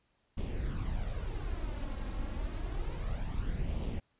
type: noise with flanger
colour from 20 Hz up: brown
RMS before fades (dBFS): -35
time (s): 0.37-4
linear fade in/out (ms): 10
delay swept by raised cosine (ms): 0.32 to 3.72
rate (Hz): 0.29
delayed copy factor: +0.55
effects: pink hiss -75 dBFS RMS until 4.19 s + resampled to 8000 Hz

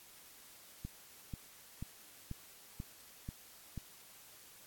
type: click train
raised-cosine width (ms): 5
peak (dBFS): -29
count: 7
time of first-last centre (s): 0.85-3.777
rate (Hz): 2.05
effects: white hiss -58 dBFS RMS until 4.66 s + AAC 64 kbps

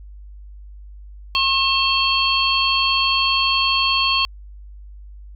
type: tone cluster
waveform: sine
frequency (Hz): 1077 / 2686 / 3214 / 4395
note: C6 / E7 / G7 / C#8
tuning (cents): +50 / +32 / +43 / -16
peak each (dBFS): -21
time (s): 1.35-4.25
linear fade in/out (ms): 0
effects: added 50 Hz sine -36 dBFS peak until 5.35 s

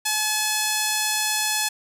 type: tone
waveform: 5% pulse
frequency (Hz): 856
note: A5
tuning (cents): -48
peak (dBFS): -9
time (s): 0.05-1.69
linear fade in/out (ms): 10
effects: none

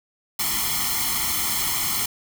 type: noise with comb filter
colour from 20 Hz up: white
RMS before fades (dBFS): -24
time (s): 0.39-2.06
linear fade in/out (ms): 5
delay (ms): 0.94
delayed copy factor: +0.9
effects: none

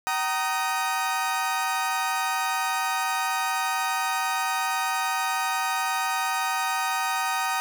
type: chord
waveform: 30% pulse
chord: Eb major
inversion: first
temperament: equal with one note detuned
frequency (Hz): 763.9 / 932.3 / 1244.5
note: G5 / Bb5 / Eb6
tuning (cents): -45 / 0 / 0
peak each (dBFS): -26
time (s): 0.07-7.6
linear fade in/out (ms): 0
effects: none

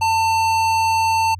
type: tone with tanh clipping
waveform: sine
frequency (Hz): 895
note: A5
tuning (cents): +29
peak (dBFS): -17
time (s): 0.01-1.35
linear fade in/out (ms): 10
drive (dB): 18
effects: added 90 Hz sine -32 dBFS peak until 1.39 s

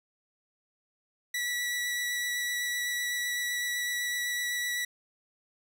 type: tone with vibrato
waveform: sawtooth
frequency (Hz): 1948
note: B6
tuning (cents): -24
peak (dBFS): -26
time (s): 1.34-4.85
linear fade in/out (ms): 5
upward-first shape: sine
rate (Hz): 7.9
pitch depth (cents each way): 9
effects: none

